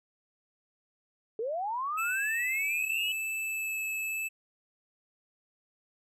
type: linear sweep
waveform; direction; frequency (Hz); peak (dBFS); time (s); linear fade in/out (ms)
sine; up; 420 to 2970; -30; 1.39-3.12; 2
type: tone with vibrato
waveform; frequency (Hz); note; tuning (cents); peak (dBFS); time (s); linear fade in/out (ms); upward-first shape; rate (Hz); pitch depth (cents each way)
square; 2618; E7; -13; -32; 1.97-4.29; 20; sine; 0.91; 9
effects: none